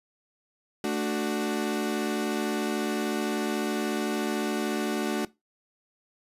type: chord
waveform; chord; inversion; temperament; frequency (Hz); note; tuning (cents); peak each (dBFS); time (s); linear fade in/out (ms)
35% pulse; D major; second; equal; 220 / 293.7 / 370; A3 / D4 / F#4; 0 / 0 / 0; -29; 0.84-5.25; 2
effects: noise-tail reverb RT60 0.2 s tail -19 dB re dry + resampled to 32000 Hz